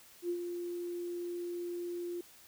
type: tone with ADSR envelope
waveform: sine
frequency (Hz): 349.2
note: F4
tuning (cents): 0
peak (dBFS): -30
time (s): 0.22-2.21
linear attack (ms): 75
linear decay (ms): 76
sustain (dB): -6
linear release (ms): 4
effects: white hiss -58 dBFS RMS until 2.47 s